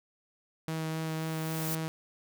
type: tone with vibrato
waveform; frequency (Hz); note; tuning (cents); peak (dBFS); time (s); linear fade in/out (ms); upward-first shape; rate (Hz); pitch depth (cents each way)
sawtooth; 159.6; D#3; +44; -28; 0.68-1.88; 0; sine; 3.8; 9
type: noise with exponential growth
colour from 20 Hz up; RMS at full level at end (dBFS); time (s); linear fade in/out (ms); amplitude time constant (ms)
blue; -34; 0.78-1.75; 1; 210
effects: none